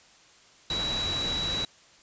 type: tone in noise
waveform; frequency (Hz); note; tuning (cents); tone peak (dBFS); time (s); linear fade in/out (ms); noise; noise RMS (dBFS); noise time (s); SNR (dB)
sine; 3906; B7; -20; -28; 0.7-1.65; 2; pink; -34; 0.7-1.65; +3
effects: white hiss -56 dBFS RMS until 2.02 s + resampled to 16000 Hz